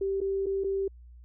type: tone with dropouts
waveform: sine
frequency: 390 Hz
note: G4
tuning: 9 cents flat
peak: -26 dBFS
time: 0.01-0.88 s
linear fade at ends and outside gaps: 5 ms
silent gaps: 0.205-0.213 / 0.46-0.465 / 0.638-0.643 s
effects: added 60 Hz sine -47 dBFS peak until 1.24 s